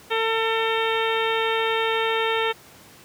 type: harmonic tone with a mistuned harmonic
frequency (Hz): 449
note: A4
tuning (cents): +35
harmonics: 1 / 2 / 3 / 4 / 5 / 6 / 7 / 8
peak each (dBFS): -24 / -27 / -29 / -30 / -31 / -32 / -32 / -33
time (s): 0.1-2.53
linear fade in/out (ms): 20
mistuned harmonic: 8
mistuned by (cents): +39
effects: pink hiss -48 dBFS RMS until 3.04 s + high-pass 100 Hz 12 dB/octave